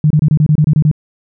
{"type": "tone bursts", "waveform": "sine", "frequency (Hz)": 151.7, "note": "D#3", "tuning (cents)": -44, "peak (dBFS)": -6, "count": 10, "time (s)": [0.04, 0.914], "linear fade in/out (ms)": 2, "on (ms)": 64, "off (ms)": 26, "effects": []}